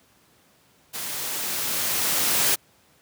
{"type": "noise with level ramp", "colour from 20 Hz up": "white", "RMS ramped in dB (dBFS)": [-32, -20], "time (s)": [0.93, 2.56], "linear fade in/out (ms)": 20, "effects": ["pink hiss -59 dBFS RMS until 3.01 s", "high-pass 100 Hz 12 dB/octave"]}